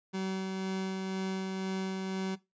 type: tone with tremolo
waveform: 30% pulse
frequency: 190 Hz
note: F#3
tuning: 46 cents sharp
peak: -29 dBFS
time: 0.13-2.36 s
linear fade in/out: 20 ms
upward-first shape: sine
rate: 2 Hz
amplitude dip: 25%
effects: noise-tail reverb RT60 0.2 s tail -18 dB re dry + resampled to 16000 Hz